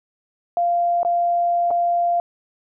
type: tone with dropouts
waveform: sine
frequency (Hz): 694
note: F5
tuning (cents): -11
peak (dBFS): -16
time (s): 0.57-2.2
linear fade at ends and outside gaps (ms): 1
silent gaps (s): 1.031-1.049 / 1.706-1.711
effects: none